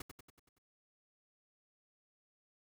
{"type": "noise with echo", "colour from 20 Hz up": "pink", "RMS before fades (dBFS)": -44, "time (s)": [0, 0.02], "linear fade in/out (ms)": 5, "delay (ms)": 94, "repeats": 6, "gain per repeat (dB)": -5, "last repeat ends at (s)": 0.584, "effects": []}